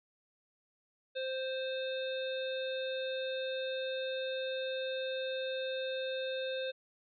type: harmonic tone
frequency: 523.3 Hz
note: C5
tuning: in tune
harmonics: 1 / 3 / 5 / 7 / 8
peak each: -35 / -45 / -47 / -43 / -53 dBFS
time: 1.15-6.72 s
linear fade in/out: 20 ms
effects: none